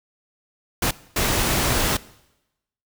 pink noise bursts at uneven times, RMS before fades -21 dBFS, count 2, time 0.82-0.91 / 1.16-1.97 s, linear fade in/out 5 ms, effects noise-tail reverb RT60 0.9 s tail -20 dB re dry

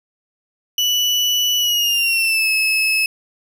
35% pulse tone with pitch glide, 2960 to 2592 Hz, F#7 to E7, 0 to -30 cents, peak -13 dBFS, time 0.78-3.06 s, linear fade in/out 2 ms, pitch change -230 cents, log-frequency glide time 1.58-2.49 s, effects none

